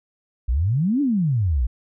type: exponential two-way sweep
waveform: sine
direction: up then down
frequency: 54.1 to 299.3 to 54.1 Hz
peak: -17 dBFS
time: 0.48-1.67 s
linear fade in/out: 10 ms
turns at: 1.01 s
effects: none